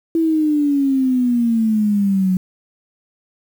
sine exponential sweep, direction down, 331.4 to 183 Hz, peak -13 dBFS, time 0.15-2.37 s, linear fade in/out 2 ms, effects 7-bit

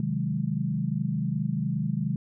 sine chord, Ab dominant seventh, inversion first, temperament equal, 130.81 / 155.56 / 185 / 207.7 Hz, C3 / Eb3 / Gb3 / Ab3, 0 / 0 / 0 / 0 cents, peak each -31 / -29 / -32 / -31 dBFS, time 0-2.16 s, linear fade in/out 2 ms, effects none

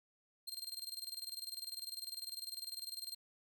sawtooth tone with tremolo, 4186 Hz, C8, in tune, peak -38 dBFS, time 0.47-3.15 s, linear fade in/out 10 ms, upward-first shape square, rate 20 Hz, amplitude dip 75%, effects none

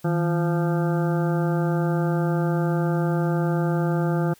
harmonic tone with a mistuned harmonic, 173.1 Hz, F3, 15 cents flat, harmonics 1 / 2 / 3 / 4 / 5 / 7 / 8 / 9, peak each -21 / -27 / -31 / -33 / -35 / -38 / -39 / -40 dBFS, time 0.04-4.34 s, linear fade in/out 10 ms, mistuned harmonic 1, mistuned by -130 cents, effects white hiss -55 dBFS RMS until 4.39 s

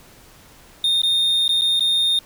triangle tone with dropouts, 3663 Hz, A#7, 31 cents flat, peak -14 dBFS, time 0.84-2.19 s, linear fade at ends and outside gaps 2 ms, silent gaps 1.018-1.033 / 1.48-1.491 / 1.612-1.618 / 1.796-1.806 s, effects pink hiss -48 dBFS RMS until 2.25 s

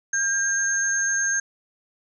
sine tone pair together, 1600 / 6404 Hz, G6 / G8, +35 / +36 cents, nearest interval 2 octaves, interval 2401 cents, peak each -23 dBFS, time 0.13-1.4 s, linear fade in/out 5 ms, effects none

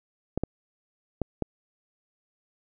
clicks, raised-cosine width 2 ms, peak -13 dBFS, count 4, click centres 0.376 / 0.436 / 1.217 / 1.423 s, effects none

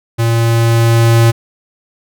square tone with level ramp, 115.5 Hz, A#2, 16 cents flat, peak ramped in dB -11 to -6 dBFS, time 0.18-1.32 s, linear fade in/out 20 ms, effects none

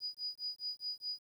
sine tone with tremolo, 4924 Hz, D#8, 19 cents flat, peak -35 dBFS, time 0-1.23 s, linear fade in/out 50 ms, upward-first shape sine, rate 4.8 Hz, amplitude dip 100%, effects 11-bit

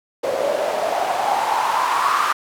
white noise with band-pass filter sweep, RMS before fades -20 dBFS, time 0.23-2.33 s, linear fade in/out 10 ms, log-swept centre 520 to 1200 Hz, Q 6, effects none

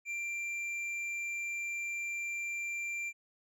triangle tone with hard clipping, 2366 Hz, D7, 12 cents sharp, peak -36 dBFS, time 0.05-3.13 s, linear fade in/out 50 ms, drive 9 dB, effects none

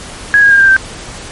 sine tone with pitch steps, 1661.2 / 1635.5 / 1610.2 / 1585.3 / 1560.7 Hz, G#6 / G#6 / G6 / G6 / G6, 0 / -27 / +46 / +19 / -8 cents, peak -3 dBFS, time 0.34-0.765 s, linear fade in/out 0 ms, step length 85 ms, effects pink hiss -28 dBFS RMS until 1.31 s + MP3 48 kbps

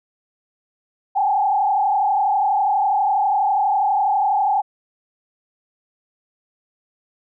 sine tone with frequency modulation, 808 Hz, G#5, 48 cents flat, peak -15 dBFS, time 1.15-4.62 s, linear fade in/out 20 ms, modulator 32.2 Hz, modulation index 1.6, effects none

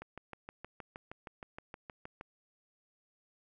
click train, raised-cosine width 0.5 ms, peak -29 dBFS, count 15, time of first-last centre 0.02-2.211 s, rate 6.39 Hz, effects none

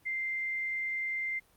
sine tone, 2090 Hz, C7, 2 cents flat, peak -31 dBFS, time 0.05-1.4 s, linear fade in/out 20 ms, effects pink hiss -65 dBFS RMS until 1.56 s + Opus 32 kbps

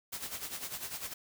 white noise with tremolo, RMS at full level -38 dBFS, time 0.12-1.14 s, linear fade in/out 10 ms, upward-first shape sine, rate 10 Hz, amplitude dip 70%, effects none

